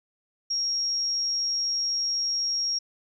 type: tone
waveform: sine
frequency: 5588 Hz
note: F8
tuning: in tune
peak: -24 dBFS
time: 0.5-2.79 s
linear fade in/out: 10 ms
effects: 11-bit